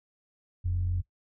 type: tone pair together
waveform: sine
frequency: 42.14 / 89.3 Hz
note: E1 / F2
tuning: +39 / +39 cents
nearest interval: octave + minor second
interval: 1300 cents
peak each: -32 / -26 dBFS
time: 0.64-1.02 s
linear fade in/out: 20 ms
effects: noise-tail reverb RT60 0.1 s tail -19 dB re dry + tanh soft clip ceiling -20 dBFS